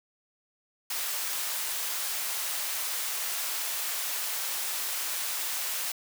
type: high-pass noise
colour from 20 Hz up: white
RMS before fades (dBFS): -32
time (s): 0.9-5.92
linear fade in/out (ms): 5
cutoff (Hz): 680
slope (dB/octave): 12
effects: none